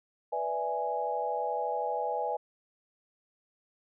sine chord, E dominant seventh, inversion second, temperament equal, 493.9 / 587.3 / 659.3 / 830.6 Hz, B4 / D5 / E5 / G#5, 0 / 0 / 0 / 0 cents, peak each -35 / -37 / -36 / -32 dBFS, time 0.32-2.37 s, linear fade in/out 10 ms, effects none

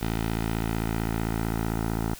10% pulse tone with low-pass filter sweep, 55.6 Hz, A1, 19 cents sharp, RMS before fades -28 dBFS, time 0.01-2.15 s, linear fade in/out 5 ms, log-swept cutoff 4000 to 1300 Hz, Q 1, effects white hiss -45 dBFS RMS until 2.19 s

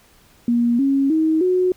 sine tone with pitch steps, 237.4 / 274.3 / 316.9 / 366.1 Hz, A#3 / C#4 / D#4 / F#4, +32 / -18 / +32 / -18 cents, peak -14 dBFS, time 0.48-1.72 s, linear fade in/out 2 ms, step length 310 ms, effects pink hiss -53 dBFS RMS until 1.76 s

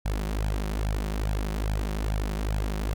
sawtooth tone with flanger, 51.91 Hz, G#1, in tune, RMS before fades -28 dBFS, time 0.05-2.94 s, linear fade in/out 10 ms, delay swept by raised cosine 1.2 to 5.5 ms, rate 2.4 Hz, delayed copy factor +0.85, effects none

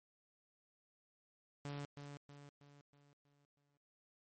sawtooth tone with echo, 143.3 Hz, D3, 42 cents flat, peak -39 dBFS, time 1.65-1.85 s, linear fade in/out 0 ms, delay 320 ms, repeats 6, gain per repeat -6 dB, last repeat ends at 3.77 s, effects MP3 32 kbps

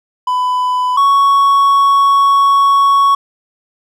triangle tone pair in turn, 1000 / 1112.6 Hz, B5 / C#6, +21 / +6 cents, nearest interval major second, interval 185 cents, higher second, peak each -10 / -5 dBFS, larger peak second, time 0.27-0.97 / 0.97-3.15 s, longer second, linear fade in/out 5 ms, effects none

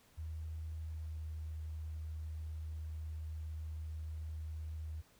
sine tone with pitch glide, 79.2 to 78.34 Hz, D#2 to D#2, +31 to +12 cents, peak -40 dBFS, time 0.17-5.02 s, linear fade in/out 20 ms, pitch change -19 cents, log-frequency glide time 0.9-1.18 s, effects pink hiss -67 dBFS RMS until 5.19 s

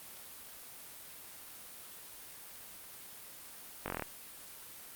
slowing click train, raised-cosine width 0.5 ms, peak -20 dBFS, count 8, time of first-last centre 3.86-4.023 s, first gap 20 ms, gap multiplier 1.05, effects white hiss -50 dBFS RMS until 4.95 s + Opus 32 kbps

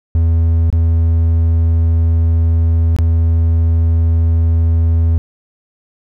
triangle tone with dropouts, 82.41 Hz, E2, in tune, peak -7 dBFS, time 0.15-5.18 s, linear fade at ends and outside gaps 0 ms, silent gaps 0.702-0.727 / 2.964-2.987 s, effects none

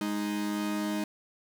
45% pulse tone pair together, 207.7 / 311.2 Hz, G#3 / D#4, 0 / 0 cents, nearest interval perfect fifth, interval 700 cents, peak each -32 / -32 dBFS, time 0.01-1.04 s, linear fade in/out 2 ms, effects none

